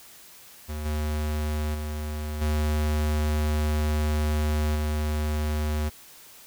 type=tone with level steps; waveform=square; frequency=75.8 Hz; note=D#2; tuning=45 cents flat; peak=-31 / -26 / -30 / -23 / -25 dBFS; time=0.68-5.9 s; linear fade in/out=20 ms; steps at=0.85 / 1.74 / 2.41 / 4.75 s; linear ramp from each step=10 ms; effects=white hiss -49 dBFS RMS until 6.46 s